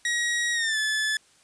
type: tone with pitch glide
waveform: sawtooth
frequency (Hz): 1899 to 1731.4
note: A#6 to A6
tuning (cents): +32 to -28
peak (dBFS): -20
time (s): 0.05-1.17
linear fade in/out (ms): 2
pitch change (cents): -160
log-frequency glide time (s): 0.53-0.78
effects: white hiss -59 dBFS RMS until 1.43 s + resampled to 22050 Hz